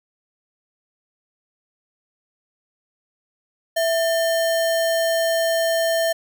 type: tone with sample-and-hold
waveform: sine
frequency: 660 Hz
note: E5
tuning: 2 cents sharp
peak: -17 dBFS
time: 3.76-6.13 s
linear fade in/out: 10 ms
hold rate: 2450 Hz
effects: none